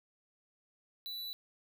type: tone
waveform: square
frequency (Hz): 3961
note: B7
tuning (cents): +4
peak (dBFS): -40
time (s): 1.06-1.33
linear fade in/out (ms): 0
effects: none